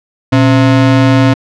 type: ring-modulated tone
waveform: square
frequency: 196 Hz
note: G3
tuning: in tune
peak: -3 dBFS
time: 0.32-1.34 s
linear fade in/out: 10 ms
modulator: 75.3 Hz
effects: low-pass 4000 Hz 12 dB/octave